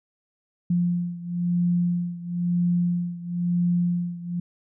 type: beating tone pair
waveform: sine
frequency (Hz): 174.61 / 175.61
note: F3 / F3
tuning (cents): 0 / +10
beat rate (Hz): 1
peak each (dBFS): -23 / -26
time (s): 0.7-4.4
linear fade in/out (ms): 5
effects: none